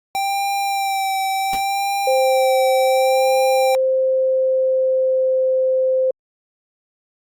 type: tone with vibrato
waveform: square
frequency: 784 Hz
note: G5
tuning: in tune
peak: -19 dBFS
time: 0.15-3.75 s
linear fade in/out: 0 ms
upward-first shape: sine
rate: 0.69 Hz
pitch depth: 27 cents each way
type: noise with exponential decay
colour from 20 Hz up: pink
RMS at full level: -26 dBFS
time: 1.53-1.65 s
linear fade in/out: 2 ms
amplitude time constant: 26 ms
type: tone with pitch glide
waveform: sine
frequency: 523.3 to 520 Hz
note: C5 to C5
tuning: 0 to -11 cents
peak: -14 dBFS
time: 2.07-6.11 s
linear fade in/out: 5 ms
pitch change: -11 cents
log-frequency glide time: 4.04-5.46 s
effects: Opus 48 kbps